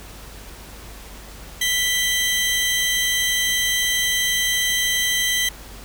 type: tone pair together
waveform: sawtooth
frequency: 1975.5 / 3144 Hz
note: B6 / G7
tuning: 0 / +4 cents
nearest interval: minor sixth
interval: 804 cents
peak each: -18 dBFS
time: 1.61-5.49 s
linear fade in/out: 5 ms
effects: added 50 Hz sine -40 dBFS peak until 5.84 s + pink hiss -41 dBFS RMS until 5.84 s